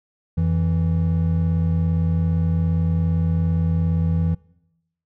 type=tone pair together; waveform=triangle; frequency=87.31 / 164.81 Hz; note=F2 / E3; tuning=0 / 0 cents; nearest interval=major seventh; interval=1100 cents; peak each=-18 dBFS; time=0.37-4.35 s; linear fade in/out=10 ms; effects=noise-tail reverb RT60 0.9 s tail -23 dB re dry